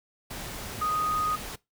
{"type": "tone in noise", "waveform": "sine", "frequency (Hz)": 1243, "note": "D#6", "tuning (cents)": -2, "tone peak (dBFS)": -25, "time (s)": [0.81, 1.36], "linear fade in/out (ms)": 10, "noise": "pink", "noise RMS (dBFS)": -38, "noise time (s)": [0.3, 1.56], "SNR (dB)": 10, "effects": ["noise-tail reverb RT60 0.2 s tail -21 dB re dry"]}